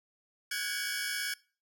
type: tone cluster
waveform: sawtooth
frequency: 1467 / 1622 / 1680 / 2258 / 5300 Hz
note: F#6 / G#6 / G#6 / C#7 / E8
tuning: -15 / -41 / +19 / +31 / +9 cents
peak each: -36 / -35 / -36 / -36 / -37 dBFS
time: 0.51-1.34 s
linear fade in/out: 5 ms
effects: noise-tail reverb RT60 0.4 s tail -24 dB re dry